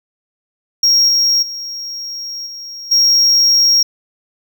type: tone with level steps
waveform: triangle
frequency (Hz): 5588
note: F8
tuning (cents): 0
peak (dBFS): -7 / -9 / -22 / -26 / -7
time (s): 0.83-3.83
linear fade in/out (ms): 5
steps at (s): 1.08 / 1.42 / 2.46 / 2.91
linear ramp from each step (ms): 10
effects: none